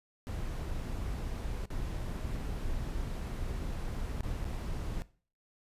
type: noise with dropouts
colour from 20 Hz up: brown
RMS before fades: -36 dBFS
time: 0.27-5.02 s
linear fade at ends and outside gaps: 0 ms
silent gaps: 1.656-1.703 / 4.207-4.233 / 4.443-4.452 s
effects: noise-tail reverb RT60 0.4 s tail -18 dB re dry + resampled to 32000 Hz